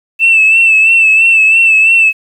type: tone with vibrato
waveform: sine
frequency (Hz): 2649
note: E7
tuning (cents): +8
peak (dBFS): -3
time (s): 0.19-2.13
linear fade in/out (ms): 50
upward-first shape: sine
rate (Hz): 3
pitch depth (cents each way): 43
effects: tanh soft clip ceiling 0 dBFS + 7-bit

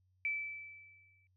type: tone with exponential decay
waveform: sine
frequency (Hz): 2316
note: D7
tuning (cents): -25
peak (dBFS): -31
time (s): 0.25-1.27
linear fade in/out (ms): 1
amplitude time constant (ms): 220
effects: added 92 Hz sine -70 dBFS peak until 1.36 s

